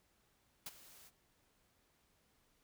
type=noise with ADSR envelope; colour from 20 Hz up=white; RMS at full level=-43 dBFS; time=0.66-1.11 s; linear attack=5 ms; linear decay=32 ms; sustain=-17 dB; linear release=42 ms; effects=pink hiss -75 dBFS RMS until 2.63 s